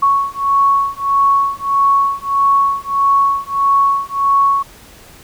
sine beating tone pair, 1108.7 / 1110.3 Hz, C#6 / C#6, 0 / +2 cents, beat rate 1.6 Hz, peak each -14 dBFS, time 0.02-4.63 s, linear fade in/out 10 ms, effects pink hiss -41 dBFS RMS until 5.23 s

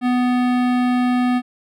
sine tone with hard clipping, 248.2 Hz, B3, 9 cents sharp, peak -17 dBFS, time 0.01-1.42 s, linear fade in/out 50 ms, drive 18 dB, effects none

